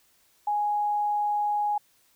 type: tone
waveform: sine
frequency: 830.6 Hz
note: G#5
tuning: in tune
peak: -23 dBFS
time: 0.47-1.78 s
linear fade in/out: 5 ms
effects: white hiss -64 dBFS RMS until 2.15 s